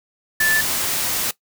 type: tone in noise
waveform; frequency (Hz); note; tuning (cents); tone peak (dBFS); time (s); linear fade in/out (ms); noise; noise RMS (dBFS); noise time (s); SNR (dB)
sine; 1751; A6; -9; -16; 0.4-0.61; 5; white; -22; 0.4-1.31; +3
effects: noise-tail reverb RT60 0.1 s tail -18 dB re dry